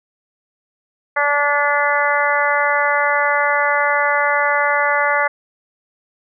harmonic tone, 289.2 Hz, D4, 27 cents flat, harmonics 2 / 3 / 4 / 5 / 6 / 7, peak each -21 / -21 / -21 / -21 / -21 / -21 dBFS, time 1.16-5.28 s, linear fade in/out 10 ms, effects none

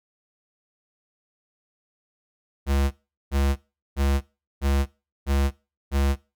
square tone bursts, 69.3 Hz, C#2, in tune, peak -20 dBFS, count 6, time 2.66-6.16 s, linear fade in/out 50 ms, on 250 ms, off 400 ms, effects noise-tail reverb RT60 0.3 s tail -20 dB re dry

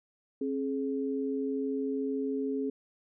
sine tone pair together, 268.9 / 422.4 Hz, C4 / G#4, +47 / +29 cents, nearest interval minor sixth, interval 782 cents, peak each -31 / -33 dBFS, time 0.41-2.7 s, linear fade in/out 5 ms, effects none

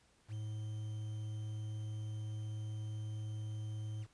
triangle tone with quantisation, 107.6 Hz, A2, 38 cents flat, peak -37 dBFS, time 0.28-4.07 s, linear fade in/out 50 ms, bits 10, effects pink hiss -70 dBFS RMS until 4.13 s + resampled to 22050 Hz

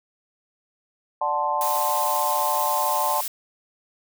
sine chord, D dominant seventh, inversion none, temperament equal with one note detuned, 590.4 / 740 / 880 / 1046.5 Hz, D5 / F#5 / A5 / C6, +9 / 0 / 0 / 0 cents, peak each -29 / -29 / -24 / -26 dBFS, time 1.21-3.21 s, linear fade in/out 5 ms
blue noise, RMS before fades -29 dBFS, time 1.61-3.28 s, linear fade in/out 2 ms
effects none

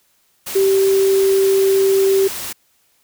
sine tone in noise, 388.2 Hz, G4, 17 cents flat, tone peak -11 dBFS, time 0.55-2.28 s, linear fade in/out 10 ms, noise white, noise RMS -27 dBFS, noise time 0.46-2.53 s, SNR +13 dB, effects white hiss -60 dBFS RMS until 3.03 s

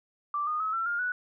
sine tone with pitch steps, 1172 / 1227.4 / 1285.5 / 1346.3 / 1409.9 / 1476.6 Hz, D6 / D#6 / E6 / E6 / F6 / F#6, -4 / -24 / -44 / +36 / +16 / -4 cents, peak -27 dBFS, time 0.34-1.12 s, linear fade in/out 2 ms, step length 130 ms, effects none

